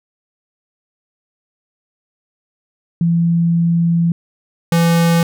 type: tone pair in turn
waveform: sine / square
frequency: 168.9 / 168.25 Hz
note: E3 / E3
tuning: +42 / +36 cents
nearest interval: unison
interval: 6 cents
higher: first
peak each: -11 dBFS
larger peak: neither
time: 3.01-4.12 / 4.72-5.23 s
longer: first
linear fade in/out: 2 ms
effects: none